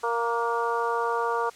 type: harmonic tone with a mistuned harmonic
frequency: 233.2 Hz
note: A#3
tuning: 1 cent sharp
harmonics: 2 / 3 / 4 / 5 / 6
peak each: -28 / -34 / -28 / -30 / -34 dBFS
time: 0.03-1.5 s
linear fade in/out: 10 ms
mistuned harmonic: 6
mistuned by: +29 cents
effects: white hiss -50 dBFS RMS until 1.55 s + low-pass 8000 Hz 12 dB/octave